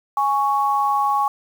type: tone pair together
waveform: sine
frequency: 829.6 / 1110 Hz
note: G#5 / C#6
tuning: -2 / +2 cents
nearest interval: perfect fourth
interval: 504 cents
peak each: -19 dBFS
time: 0.17-1.28 s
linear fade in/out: 2 ms
effects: 7-bit